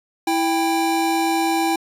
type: tone pair together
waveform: square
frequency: 329.6 / 792.1 Hz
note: E4 / G5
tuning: 0 / +18 cents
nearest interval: octave + minor third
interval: 1518 cents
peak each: -21 dBFS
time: 0.27-1.76 s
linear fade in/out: 5 ms
effects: resampled to 32000 Hz